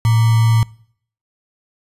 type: tone with sample-and-hold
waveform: sine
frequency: 113.1 Hz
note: A2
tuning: 48 cents sharp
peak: -10 dBFS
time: 0.05-0.63 s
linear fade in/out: 0 ms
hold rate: 1050 Hz
effects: noise-tail reverb RT60 0.6 s tail -23 dB re dry + resampled to 32000 Hz